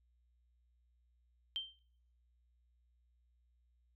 sine tone with exponential decay, 3136 Hz, G7, in tune, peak -33 dBFS, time 1.56-1.79 s, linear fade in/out 0 ms, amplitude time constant 49 ms, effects noise-tail reverb RT60 0.7 s tail -25 dB re dry + added 60 Hz sine -70 dBFS peak until 3.95 s

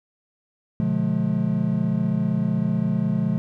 triangle chord, B diminished seventh, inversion none, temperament just, 123.47 / 148.16 / 177.8 / 213.4 Hz, B2 / D3 / F3 / Ab3, 0 / +16 / +31 / +47 cents, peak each -26 / -25 / -22 / -22 dBFS, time 0.8-3.38 s, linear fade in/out 0 ms, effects none

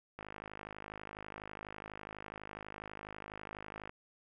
click train, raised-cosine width 0.5 ms, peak -29 dBFS, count 194, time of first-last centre 0.19-3.894 s, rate 52.1 Hz, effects none

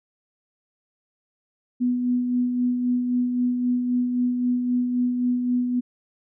sine tone with tremolo, 246.9 Hz, B3, in tune, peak -18 dBFS, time 1.8-5.81 s, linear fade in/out 20 ms, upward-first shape sine, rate 3.8 Hz, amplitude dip 40%, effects none

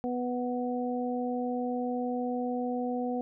harmonic tone, 246.9 Hz, B3, in tune, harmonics 1 / 2 / 3, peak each -31 / -34 / -36 dBFS, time 0.04-3.21 s, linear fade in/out 0 ms, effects none

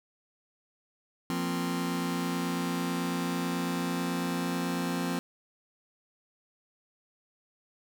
sawtooth chord, F suspended fourth, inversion none, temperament just, 174.61 / 232.8 / 261.9 Hz, F3 / Bb3 / C4, 0 / -2 / +2 cents, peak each -28 / -33 / -28 dBFS, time 1.3-5.19 s, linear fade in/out 0 ms, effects none

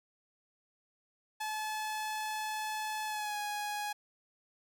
sawtooth tone with pitch glide, 861 to 831.2 Hz, A5 to G#5, -38 to +1 cents, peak -31 dBFS, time 1.4-3.93 s, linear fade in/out 10 ms, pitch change -61 cents, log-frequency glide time 3.06-3.37 s, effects none

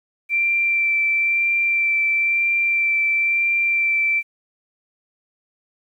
sine tone with vibrato, 2349 Hz, D7, in tune, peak -16 dBFS, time 0.29-4.23 s, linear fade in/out 50 ms, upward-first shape sine, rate 1 Hz, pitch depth 12 cents each way, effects 9-bit

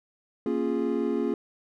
triangle chord, Bb minor seventh, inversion none, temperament equal with one note detuned, 233.1 / 274.8 / 349.2 / 415.3 Hz, Bb3 / Db4 / F4 / Ab4, 0 / -15 / 0 / 0 cents, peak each -28 dBFS, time 0.46-1.34 s, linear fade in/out 2 ms, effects none

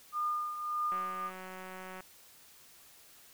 sine tone with tremolo, 1213 Hz, D#6, 44 cents flat, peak -29 dBFS, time 0.12-1.31 s, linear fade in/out 50 ms, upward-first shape triangle, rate 1.7 Hz, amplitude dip 65%
click train, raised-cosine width 0.5 ms, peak -31 dBFS, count 203, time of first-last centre 0.92-2.006 s, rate 186 Hz
effects white hiss -58 dBFS RMS until 3.33 s

